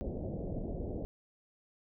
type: low-pass noise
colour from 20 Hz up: pink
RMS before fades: -38 dBFS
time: 0.01-1.05 s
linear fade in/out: 0 ms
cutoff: 650 Hz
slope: 48 dB/octave
effects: none